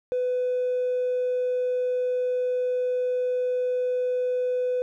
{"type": "tone with hard clipping", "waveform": "sine", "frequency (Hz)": 500, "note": "B4", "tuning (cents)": 21, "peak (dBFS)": -23, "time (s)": [0.12, 4.82], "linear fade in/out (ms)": 0, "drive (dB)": 1, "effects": []}